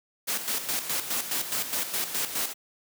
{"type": "noise with tremolo", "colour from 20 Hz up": "white", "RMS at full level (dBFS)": -28, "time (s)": [0.27, 2.54], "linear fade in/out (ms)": 20, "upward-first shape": "square", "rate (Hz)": 4.8, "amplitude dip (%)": 60, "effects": ["high-pass 150 Hz 12 dB/octave"]}